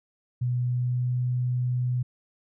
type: tone with pitch glide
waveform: sine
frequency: 123.47 to 124.54 Hz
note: B2 to B2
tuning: 0 to +15 cents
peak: -23 dBFS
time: 0.41-2.03 s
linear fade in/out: 10 ms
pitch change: +15 cents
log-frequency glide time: 0.63-1.13 s
effects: none